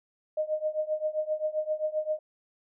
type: tone with tremolo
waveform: sine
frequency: 617 Hz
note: D#5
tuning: 15 cents flat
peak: -23 dBFS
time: 0.37-2.19 s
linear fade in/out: 5 ms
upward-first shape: triangle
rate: 7.6 Hz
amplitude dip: 95%
effects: none